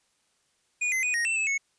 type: tone with pitch steps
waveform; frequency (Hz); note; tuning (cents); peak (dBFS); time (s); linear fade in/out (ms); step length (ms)
square; 2454 / 2056 / 2479 / 1870 / 2679 / 2607 / 2201; D#7 / C7 / D#7 / A#6 / E7 / E7 / C#7; -25 / -31 / -7 / +5 / +27 / -20 / -13; -25; 0.81-1.58; 10; 110
effects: white hiss -70 dBFS RMS until 1.78 s + resampled to 22050 Hz